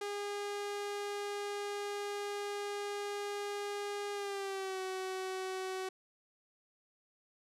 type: tone with pitch glide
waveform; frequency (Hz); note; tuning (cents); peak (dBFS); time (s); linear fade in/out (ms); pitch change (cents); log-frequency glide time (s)
sawtooth; 407.8 to 376.1; G#4 to F#4; -32 to +28; -33; 0.01-5.89; 5; -140; 4.13-4.8
effects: low-pass 10000 Hz 12 dB/octave